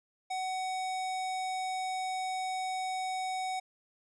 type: tone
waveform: square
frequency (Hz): 750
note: F#5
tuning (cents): +23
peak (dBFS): -33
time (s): 0.3-3.6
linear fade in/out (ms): 10
effects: resampled to 22050 Hz